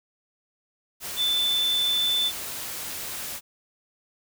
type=tone in noise; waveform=sine; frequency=3520 Hz; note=A7; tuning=in tune; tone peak=-21 dBFS; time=1.16-2.32 s; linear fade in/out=50 ms; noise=white; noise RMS=-34 dBFS; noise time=1-3.41 s; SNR=+10 dB; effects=none